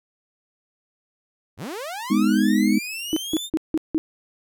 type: linear sweep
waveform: sawtooth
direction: up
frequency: 64.1 to 3673 Hz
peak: -26 dBFS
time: 1.57-3.5 s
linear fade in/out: 50 ms
type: chord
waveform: sine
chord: G# minor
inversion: none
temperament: just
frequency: 207.7 / 249.2 / 311.5 Hz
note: G#3 / B3 / D#4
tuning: 0 / +16 / +2 cents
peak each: -19 / -21 / -21 dBFS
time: 2.1-2.79 s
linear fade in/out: 10 ms
type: tone bursts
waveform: sine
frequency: 316.4 Hz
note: D#4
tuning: 29 cents sharp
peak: -17 dBFS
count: 5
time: 3.13-3.98 s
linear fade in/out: 0 ms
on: 34 ms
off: 170 ms
effects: none